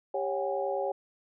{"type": "tone cluster", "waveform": "sine", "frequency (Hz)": [395.6, 551, 749, 819], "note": ["G4", "C#5", "F#5", "G#5"], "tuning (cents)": [16, -11, 21, -24], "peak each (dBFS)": [-34, -31, -36, -36], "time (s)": [0.14, 0.92], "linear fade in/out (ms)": 5, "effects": []}